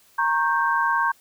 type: chord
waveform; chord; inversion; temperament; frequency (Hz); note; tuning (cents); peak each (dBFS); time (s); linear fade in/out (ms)
sine; G diminished; first; equal with one note detuned; 932.3 / 1090.9 / 1568; Bb5 / Db6 / G6; 0 / -28 / 0; -23; 0.18-1.12; 10
effects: white hiss -57 dBFS RMS until 1.2 s